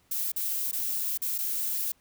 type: noise with dropouts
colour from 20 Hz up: violet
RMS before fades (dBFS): -30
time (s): 0.11-1.92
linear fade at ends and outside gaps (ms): 5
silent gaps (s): 0.319-0.362 / 0.714-0.728 / 1.176-1.218 / 1.38-1.385
effects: pink hiss -66 dBFS RMS until 2 s